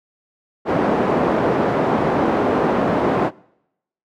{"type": "band-pass noise", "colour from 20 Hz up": "pink", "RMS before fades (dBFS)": -18, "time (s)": [0.65, 3.31], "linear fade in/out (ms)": 50, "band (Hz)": [240, 900], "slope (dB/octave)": 12, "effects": ["noise-tail reverb RT60 0.8 s tail -24 dB re dry"]}